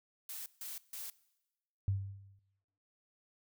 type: noise bursts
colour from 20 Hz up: blue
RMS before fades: -44 dBFS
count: 3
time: 0.29-1.1 s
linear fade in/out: 2 ms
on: 170 ms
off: 150 ms
type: tone with exponential decay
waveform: sine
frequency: 98 Hz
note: G2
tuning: in tune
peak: -27 dBFS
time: 1.88-2.39 s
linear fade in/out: 0 ms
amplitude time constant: 110 ms
effects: noise-tail reverb RT60 1.0 s tail -21 dB re dry